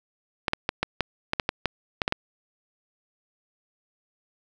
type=clicks; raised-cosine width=0.3 ms; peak=-7 dBFS; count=12; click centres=0.482 / 0.534 / 0.691 / 0.83 / 1.007 / 1.334 / 1.398 / 1.491 / 1.657 / 2.018 / 2.079 / 2.124 s; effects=none